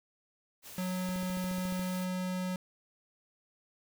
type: noise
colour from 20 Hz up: white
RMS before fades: -48 dBFS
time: 0.62-2.08 s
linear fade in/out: 50 ms
type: tone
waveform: square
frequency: 183.6 Hz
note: F#3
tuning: 13 cents flat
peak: -33 dBFS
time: 0.78-2.56 s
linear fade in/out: 2 ms
type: click train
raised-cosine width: 3 ms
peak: -33 dBFS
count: 11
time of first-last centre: 1.09-1.794 s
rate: 14.2 Hz
effects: none